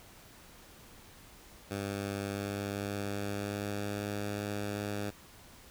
10% pulse tone with pitch glide, 100 to 102.63 Hz, G2 to G#2, +35 to -20 cents, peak -26 dBFS, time 1.7-5.11 s, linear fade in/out 20 ms, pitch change +45 cents, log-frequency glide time 2.33-4.19 s, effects pink hiss -55 dBFS RMS until 5.7 s

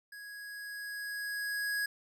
square tone with level ramp, 1661.2 Hz, G#6, in tune, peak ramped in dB -46 to -31 dBFS, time 0.12-1.86 s, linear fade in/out 5 ms, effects none

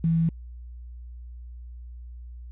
sine tone with quantisation, 164.81 Hz, E3, in tune, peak -19 dBFS, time 0.04-0.29 s, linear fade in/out 2 ms, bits 8, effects added 60 Hz sine -38 dBFS peak until 2.51 s + resampled to 8000 Hz

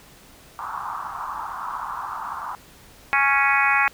pink band-pass noise, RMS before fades -31 dBFS, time 0.59-2.55 s, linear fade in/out 0 ms, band 870 to 1300 Hz, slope 48 dB/octave
harmonic tone, 277.2 Hz, C#4, in tune, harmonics 3 / 4 / 5 / 6 / 7 / 8 / 9, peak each -24 / -24 / -24 / -24 / -24 / -24 / -24 dBFS, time 3.13-3.88 s, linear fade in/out 0 ms
effects pink hiss -49 dBFS RMS until 3.93 s

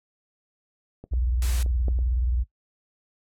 clicks, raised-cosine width 2 ms, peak -27 / -27 / -27 / -19 / -29 dBFS, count 5, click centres 1.04 / 1.136 / 1.662 / 1.883 / 1.989 s
sine tone with vibrato, 60.5 Hz, B1, 35 cents flat, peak -21 dBFS, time 1.11-2.44 s, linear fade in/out 20 ms, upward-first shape square, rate 19 Hz, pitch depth 170 cents each way
white noise, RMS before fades -35 dBFS, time 1.42-1.63 s, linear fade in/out 2 ms
effects noise-tail reverb RT60 0.1 s tail -18 dB re dry + low-pass 12000 Hz 12 dB/octave

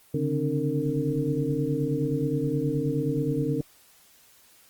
sine tone cluster, 138.9 / 148.4 / 266.2 / 302 / 458.1 Hz, C#3 / D3 / C4 / D4 / A#4, +4 / +18 / +30 / +48 / -30 cents, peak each -30 dBFS, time 0.14-3.61 s, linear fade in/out 5 ms, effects white hiss -57 dBFS RMS until 4.69 s + Opus 24 kbps

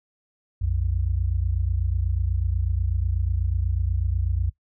sine tone pair together, 60.86 / 89 Hz, B1 / F2, -25 / +33 cents, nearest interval perfect fifth, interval 658 cents, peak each -24 dBFS, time 0.61-4.5 s, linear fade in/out 10 ms, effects noise-tail reverb RT60 0.1 s tail -18 dB re dry

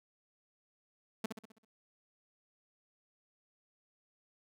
sawtooth tone with echo, 220 Hz, A3, in tune, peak -28 dBFS, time 1.24-1.26 s, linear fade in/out 5 ms, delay 65 ms, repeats 6, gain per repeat -6 dB, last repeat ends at 1.65 s, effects none

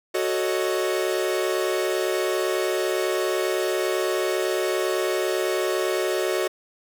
45% pulse chord, D# half-diminished seventh, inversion first, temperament equal, 370 / 440 / 554.4 / 622.3 Hz, F#4 / A4 / C#5 / D#5, 0 / 0 / 0 / 0 cents, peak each -25 / -29 / -30 / -29 dBFS, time 0.14-6.48 s, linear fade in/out 10 ms, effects none

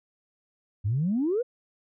sine exponential sweep, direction up, 94 to 516 Hz, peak -22 dBFS, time 0.84-1.43 s, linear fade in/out 20 ms, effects tanh soft clip ceiling -18 dBFS

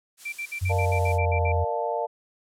blue noise, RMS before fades -41 dBFS, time 0.17-1.19 s, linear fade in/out 50 ms
sine tone bursts, 2349 Hz, D7, in tune, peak -29 dBFS, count 10, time 0.25-1.523 s, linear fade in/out 10 ms, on 76 ms, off 57 ms
sine tone with pitch glide, 92 to 84.85 Hz, F#2 to F2, -9 to -49 cents, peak -22 dBFS, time 0.61-1.65 s, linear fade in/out 20 ms, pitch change -140 cents, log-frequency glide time 0.74-1.41 s
sine chord, Bb major seventh, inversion none, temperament equal with one note detuned, 466.2 / 596.9 / 698.5 / 880 Hz, Bb4 / D5 / F5 / A5, 0 / +28 / 0 / 0 cents, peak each -30 dBFS, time 0.69-2.07 s, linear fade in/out 20 ms
effects low-pass 10000 Hz 12 dB/octave

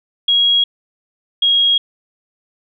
sine tone pair in turn, 3300 / 3284 Hz, G#7 / G#7, -12 / -20 cents, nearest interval unison, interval 8 cents, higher first, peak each -10 dBFS, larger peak neither, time 0.28-0.64 / 1.42-1.78 s, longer neither, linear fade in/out 5 ms, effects none

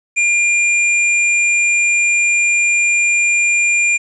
square tone, 2400 Hz, D7, 37 cents sharp, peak -12 dBFS, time 0.16-3.98 s, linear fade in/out 20 ms, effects resampled to 22050 Hz + 9-bit

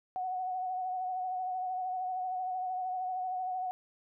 sine tone with vibrato, 740 Hz, F#5, in tune, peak -32 dBFS, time 0.16-3.71 s, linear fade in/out 0 ms, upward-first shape sine, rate 13 Hz, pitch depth 31 cents each way, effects none

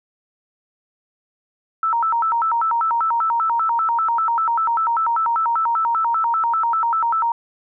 sine tone with vibrato, 1108.7 Hz, C#6, in tune, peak -16 dBFS, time 1.83-7.32 s, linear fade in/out 2 ms, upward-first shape square, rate 5.1 Hz, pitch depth 300 cents each way, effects none

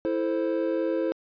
triangle chord, A minor, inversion second, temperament equal, 329.6 / 440 / 523.3 Hz, E4 / A4 / C5, 0 / 0 / 0 cents, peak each -25 / -29 / -26 dBFS, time 0.05-1.12 s, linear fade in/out 0 ms, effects resampled to 11025 Hz

